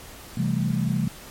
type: chord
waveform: sine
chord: A minor seventh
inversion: first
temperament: equal with one note detuned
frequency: 130.81 / 166.06 / 196 / 220 Hz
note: C3 / E3 / G3 / A3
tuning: 0 / +13 / 0 / 0 cents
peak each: -26 / -26 / -27 / -28 dBFS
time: 0.37-1.08 s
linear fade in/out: 5 ms
effects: pink hiss -43 dBFS RMS until 1.3 s + MP3 64 kbps